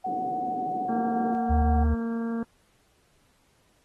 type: tone with vibrato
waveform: sine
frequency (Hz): 740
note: F#5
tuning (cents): 0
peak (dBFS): -27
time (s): 0.04-1.84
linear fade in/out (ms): 10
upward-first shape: sine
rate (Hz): 13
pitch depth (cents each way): 21
type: band-pass noise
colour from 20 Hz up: pink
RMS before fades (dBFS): -37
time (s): 0.06-1.35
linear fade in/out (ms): 0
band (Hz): 220 to 420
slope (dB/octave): 24
type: harmonic tone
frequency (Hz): 230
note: A#3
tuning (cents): -23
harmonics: 1 / 2 / 3 / 4 / 5 / 6 / 7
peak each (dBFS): -27 / -36 / -46 / -48 / -47 / -51 / -48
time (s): 0.89-2.43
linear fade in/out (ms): 2
type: tone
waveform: sine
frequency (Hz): 74.5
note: D2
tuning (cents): +25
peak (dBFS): -20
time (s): 1.49-1.95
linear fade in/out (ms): 20
effects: pink hiss -66 dBFS RMS until 3.84 s + AAC 32 kbps